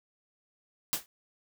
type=noise with exponential decay; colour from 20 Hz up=white; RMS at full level=-25 dBFS; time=0.93-1.06 s; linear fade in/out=0 ms; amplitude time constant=27 ms; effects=none